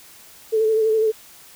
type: tone with vibrato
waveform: sine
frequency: 439.2 Hz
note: A4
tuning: 3 cents flat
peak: -15 dBFS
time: 0.52-1.12 s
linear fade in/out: 20 ms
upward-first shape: sine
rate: 12 Hz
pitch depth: 33 cents each way
effects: white hiss -46 dBFS RMS until 1.55 s